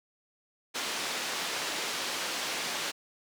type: band-pass noise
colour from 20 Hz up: white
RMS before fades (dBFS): -34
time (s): 0.74-2.92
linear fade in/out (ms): 20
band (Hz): 230 to 4900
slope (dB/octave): 12
effects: none